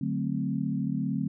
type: chord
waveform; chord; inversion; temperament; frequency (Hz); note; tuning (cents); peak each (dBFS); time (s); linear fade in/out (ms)
sine; D dominant seventh; none; equal; 146.83 / 185 / 220 / 261.6; D3 / F#3 / A3 / C4; 0 / 0 / 0 / 0; -32; 0.01-1.28; 5
effects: none